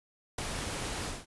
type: noise with ADSR envelope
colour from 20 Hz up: pink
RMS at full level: -31 dBFS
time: 0.38-1.26 s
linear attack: 6 ms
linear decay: 4 ms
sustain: -5 dB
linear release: 190 ms
effects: resampled to 24000 Hz